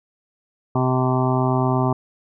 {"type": "harmonic tone", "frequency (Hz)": 128.5, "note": "C3", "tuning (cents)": -31, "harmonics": [1, 2, 3, 5, 6, 7, 8, 9], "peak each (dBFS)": [-20, -23, -25, -27, -28, -28, -29, -30], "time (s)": [0.75, 1.93], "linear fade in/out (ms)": 5, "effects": []}